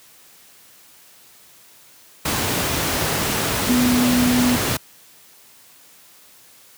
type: tone in noise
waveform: sine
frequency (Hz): 246.9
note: B3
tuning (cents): 0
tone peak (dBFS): -15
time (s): 3.69-4.56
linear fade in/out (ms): 5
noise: pink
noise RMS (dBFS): -21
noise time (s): 2.25-4.77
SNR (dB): +3
effects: white hiss -49 dBFS RMS until 6.77 s + high-pass 80 Hz 12 dB/octave